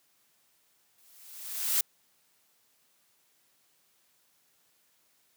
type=noise with exponential growth; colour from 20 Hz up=blue; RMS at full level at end=-24 dBFS; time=0.98-1.81 s; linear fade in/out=5 ms; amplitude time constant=180 ms; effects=white hiss -69 dBFS RMS until 5.36 s + high-pass 100 Hz 12 dB/octave